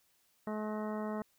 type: harmonic tone with a mistuned harmonic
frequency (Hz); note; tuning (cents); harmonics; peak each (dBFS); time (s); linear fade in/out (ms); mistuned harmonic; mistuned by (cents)
213.7; G#3; +50; 1 / 2 / 3 / 4 / 5 / 6 / 7 / 9; -37 / -42 / -42 / -47 / -47 / -50 / -55 / -54; 0.47-1.22; 2; 9; -47
effects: white hiss -72 dBFS RMS until 1.38 s